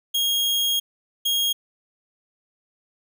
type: tone bursts at uneven times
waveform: 40% pulse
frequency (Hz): 3266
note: G#7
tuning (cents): -30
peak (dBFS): -19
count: 2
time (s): 0.14-0.8 / 1.25-1.53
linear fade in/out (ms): 10
effects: none